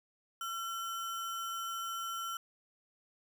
sine tone with sample-and-hold, 1357 Hz, E6, 50 cents sharp, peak -36 dBFS, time 0.41-2.37 s, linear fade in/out 2 ms, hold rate 4410 Hz, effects none

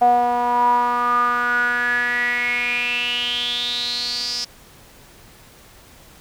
sawtooth tone with band-pass filter sweep, 242.5 Hz, B3, 31 cents flat, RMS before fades -20 dBFS, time 0.01-4.45 s, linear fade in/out 10 ms, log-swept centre 720 to 5200 Hz, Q 9.5, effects pink hiss -47 dBFS RMS until 6.2 s

